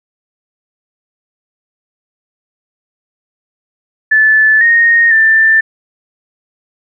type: tone with pitch steps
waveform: sine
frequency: 1744 / 1857 / 1778 Hz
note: A6 / A#6 / A6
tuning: -16 / -7 / +18 cents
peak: -5 dBFS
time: 4.11-5.61 s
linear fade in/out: 10 ms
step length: 500 ms
effects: none